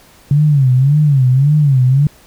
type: tone with vibrato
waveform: sine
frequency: 138.7 Hz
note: C#3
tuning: 1 cent sharp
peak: -7 dBFS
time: 0.31-2.07 s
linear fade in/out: 2 ms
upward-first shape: sine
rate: 1.8 Hz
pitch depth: 160 cents each way
effects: pink hiss -45 dBFS RMS until 2.26 s